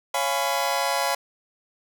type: chord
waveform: sawtooth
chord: C# dominant seventh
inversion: none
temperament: just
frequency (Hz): 554.4 / 693 / 831.5 / 997.9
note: C#5 / E#5 / G#5 / B5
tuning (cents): 0 / -14 / +2 / +18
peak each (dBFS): -24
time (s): 0.14-1.15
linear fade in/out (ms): 5
effects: none